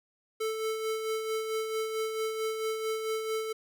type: tone with tremolo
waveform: square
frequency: 440 Hz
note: A4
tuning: in tune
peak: -29 dBFS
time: 0.4-3.53 s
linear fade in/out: 10 ms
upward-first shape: sine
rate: 4.5 Hz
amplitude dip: 45%
effects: none